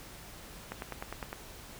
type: click train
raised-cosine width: 0.5 ms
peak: -22 dBFS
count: 7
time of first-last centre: 0.72-1.329 s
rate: 9.85 Hz
effects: added 50 Hz sine -57 dBFS peak until 1.79 s + pink hiss -49 dBFS RMS until 1.79 s